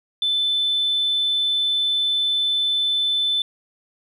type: tone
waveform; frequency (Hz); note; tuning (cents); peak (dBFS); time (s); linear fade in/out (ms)
sine; 3520; A7; 0; -17; 0.22-3.42; 2
effects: tanh soft clip ceiling -13 dBFS